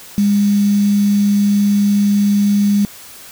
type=tone with quantisation; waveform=sine; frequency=203.4 Hz; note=G#3; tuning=36 cents flat; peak=-10 dBFS; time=0.18-2.85 s; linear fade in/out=0 ms; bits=5; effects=white hiss -37 dBFS RMS until 3.31 s